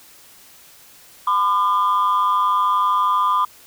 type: tone pair together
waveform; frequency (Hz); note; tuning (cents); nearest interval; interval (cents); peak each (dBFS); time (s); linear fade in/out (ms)
sine; 1011.2 / 1204; B5 / D6; +41 / +43; minor third; 302; -16; 1.27-3.45; 5
effects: tanh soft clip ceiling -11 dBFS + white hiss -47 dBFS RMS until 3.66 s